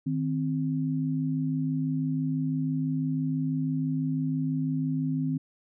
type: tone pair together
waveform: sine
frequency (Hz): 155.55 / 261.6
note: D#3 / C4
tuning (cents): 0 / 0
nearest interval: major sixth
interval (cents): 900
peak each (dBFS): -28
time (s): 0.06-5.38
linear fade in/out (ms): 10
effects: none